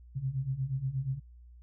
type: beating tone pair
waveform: sine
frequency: 128.2 / 136.6 Hz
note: C3 / C#3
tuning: -35 / -25 cents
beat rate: 8.4 Hz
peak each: -35 / -32 dBFS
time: 0.15-1.2 s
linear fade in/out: 20 ms
effects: added 60 Hz sine -50 dBFS peak until 1.62 s